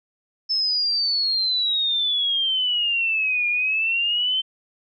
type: exponential two-way sweep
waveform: sine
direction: down then up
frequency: 5274 to 2411 to 3104 Hz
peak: -19 dBFS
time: 0.49-4.42 s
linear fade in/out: 20 ms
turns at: 3.48 s
effects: none